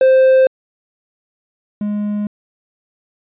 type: tone pair in turn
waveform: triangle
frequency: 523.3 / 207.7 Hz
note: C5 / G#3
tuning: 0 / 0 cents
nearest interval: octave + major third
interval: 1600 cents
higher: first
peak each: -5 / -15 dBFS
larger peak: first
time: 0.01-0.47 / 1.81-2.27 s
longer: neither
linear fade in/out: 2 ms
effects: resampled to 8000 Hz